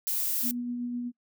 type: noise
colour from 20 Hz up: violet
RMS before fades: -29 dBFS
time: 0.07-0.51 s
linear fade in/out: 0 ms
type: tone with tremolo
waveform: sine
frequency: 242.7 Hz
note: B3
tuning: 30 cents flat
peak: -29 dBFS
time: 0.42-1.12 s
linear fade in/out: 50 ms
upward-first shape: sine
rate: 7.8 Hz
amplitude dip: 25%
effects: noise-tail reverb RT60 0.1 s tail -22 dB re dry